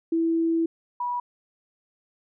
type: tone pair in turn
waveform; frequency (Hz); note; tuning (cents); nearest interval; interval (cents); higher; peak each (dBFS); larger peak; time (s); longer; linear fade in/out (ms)
sine; 329.6 / 974.1; E4 / B5; 0 / -24; octave + perfect fifth; 1876; second; -20 / -25; first; 0.12-0.66 / 1-1.2; first; 5
effects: none